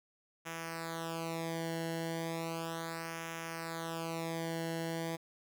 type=tone with flanger; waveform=sawtooth; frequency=164.81 Hz; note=E3; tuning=in tune; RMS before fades=-39 dBFS; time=0.45-5.17 s; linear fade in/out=20 ms; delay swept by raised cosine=0.23 to 0.82 ms; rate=0.35 Hz; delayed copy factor=-0.85; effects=none